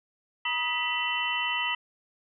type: tone cluster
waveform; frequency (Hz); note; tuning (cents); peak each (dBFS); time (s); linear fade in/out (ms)
sine; 964 / 1260 / 1968 / 2706 / 3019; B5 / D#6 / B6 / E7 / F#7; -42 / +21 / -7 / +45 / +34; -33 / -36 / -32 / -31 / -32; 0.45-1.75; 5
effects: none